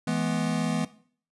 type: chord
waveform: square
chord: E major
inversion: none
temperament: equal with one note detuned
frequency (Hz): 164.81 / 212 / 246.9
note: E3 / G#3 / B3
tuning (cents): 0 / +36 / 0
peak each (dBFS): -30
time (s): 0.07-0.85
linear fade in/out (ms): 5
effects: noise-tail reverb RT60 0.5 s tail -17 dB re dry + resampled to 24000 Hz